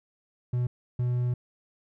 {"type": "tone bursts at uneven times", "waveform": "triangle", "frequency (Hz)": 123.1, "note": "B2", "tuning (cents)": -5, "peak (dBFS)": -22, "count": 2, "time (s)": [[0.53, 0.67], [0.99, 1.34]], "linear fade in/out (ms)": 5, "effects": []}